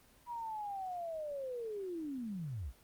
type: linear sweep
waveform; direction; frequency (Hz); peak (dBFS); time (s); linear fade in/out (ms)
sine; down; 972 to 49; -38; 0.26-2.73; 50
effects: pink hiss -64 dBFS RMS until 2.83 s + Opus 24 kbps